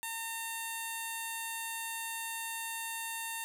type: tone with notch filter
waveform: 5% pulse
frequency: 910 Hz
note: A#5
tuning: 42 cents flat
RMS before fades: -39 dBFS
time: 0.03-3.44 s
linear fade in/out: 0 ms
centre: 5300 Hz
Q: 1
effects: none